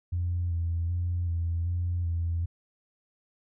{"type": "tone with vibrato", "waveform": "sine", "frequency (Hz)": 85.9, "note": "F2", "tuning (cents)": -28, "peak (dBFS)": -25, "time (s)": [0.12, 2.46], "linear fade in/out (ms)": 10, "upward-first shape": "square", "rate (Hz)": 1.3, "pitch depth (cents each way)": 31, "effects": ["tanh soft clip ceiling -21 dBFS"]}